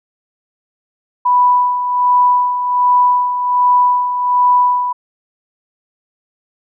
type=tone with tremolo; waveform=sine; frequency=987.8 Hz; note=B5; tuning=in tune; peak=-7 dBFS; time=1.25-4.93 s; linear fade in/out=10 ms; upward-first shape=sine; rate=1.3 Hz; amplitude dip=60%; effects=none